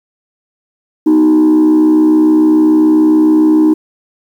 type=tone with frequency modulation; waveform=sine; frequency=311.1 Hz; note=D#4; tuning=in tune; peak=-3 dBFS; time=1.06-3.74 s; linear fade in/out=10 ms; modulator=67 Hz; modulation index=0.5; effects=tanh soft clip ceiling -4 dBFS + 7-bit